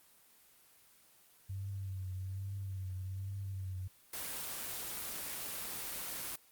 sine tone with vibrato, 95.6 Hz, G2, 43 cents flat, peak -38 dBFS, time 1.49-3.88 s, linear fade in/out 10 ms, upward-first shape triangle, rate 1.2 Hz, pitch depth 61 cents each way
white noise, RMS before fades -41 dBFS, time 4.13-6.36 s, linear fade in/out 5 ms
effects white hiss -64 dBFS RMS until 6.51 s + Opus 24 kbps

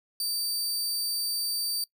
sawtooth tone, 4636 Hz, D8, 23 cents flat, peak -25 dBFS, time 0.2-1.84 s, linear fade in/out 2 ms, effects noise-tail reverb RT60 0.1 s tail -21 dB re dry

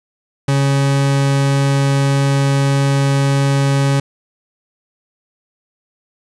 40% pulse tone, 138.59 Hz, C#3, in tune, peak -11 dBFS, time 0.48-4 s, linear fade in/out 5 ms, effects resampled to 22050 Hz + 7-bit

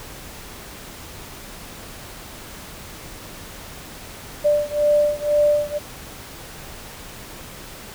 sine beating tone pair, 590 / 592 Hz, D5 / D5, +8 / +14 cents, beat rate 2 Hz, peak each -18 / -19 dBFS, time 4.44-5.79 s, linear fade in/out 20 ms, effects pink hiss -38 dBFS RMS until 7.94 s

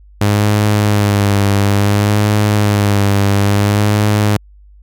sawtooth tone with vibrato, 102.4 Hz, G#2, 24 cents flat, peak -6 dBFS, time 0.21-4.37 s, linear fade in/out 5 ms, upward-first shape sine, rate 0.58 Hz, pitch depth 41 cents each way, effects added 50 Hz sine -39 dBFS peak until 4.82 s

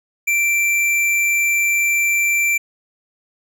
sine tone with hard clipping, 2349 Hz, D7, in tune, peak -16 dBFS, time 0.27-2.58 s, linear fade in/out 10 ms, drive 13 dB, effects none

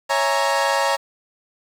30% pulse chord, A# half-diminished seventh, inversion first, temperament equal, 554.4 / 659.3 / 830.6 / 932.3 Hz, C#5 / E5 / G#5 / A#5, 0 / 0 / 0 / 0 cents, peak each -19 / -24 / -22 / -19 dBFS, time 0.09-0.97 s, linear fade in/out 20 ms, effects low-pass 9000 Hz 12 dB/octave + 7-bit

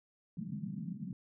pink band-pass noise, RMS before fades -41 dBFS, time 0.37-1.13 s, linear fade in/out 2 ms, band 150 to 220 Hz, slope 48 dB/octave, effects none

